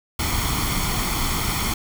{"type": "noise with comb filter", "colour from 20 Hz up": "pink", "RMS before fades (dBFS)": -23, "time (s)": [0.19, 1.74], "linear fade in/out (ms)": 5, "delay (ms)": 0.91, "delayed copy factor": 0.65, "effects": []}